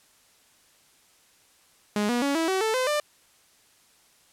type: tone with pitch steps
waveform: sawtooth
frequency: 208 / 241.7 / 280.9 / 326.4 / 379.3 / 440.7 / 512.2 / 595.1 Hz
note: G#3 / B3 / C#4 / E4 / F#4 / A4 / C5 / D5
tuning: +3 / -37 / +23 / -17 / +43 / +3 / -37 / +23 cents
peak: -19 dBFS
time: 1.96-3 s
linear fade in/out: 2 ms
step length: 130 ms
effects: white hiss -60 dBFS RMS until 4.32 s + low-pass 11000 Hz 12 dB/octave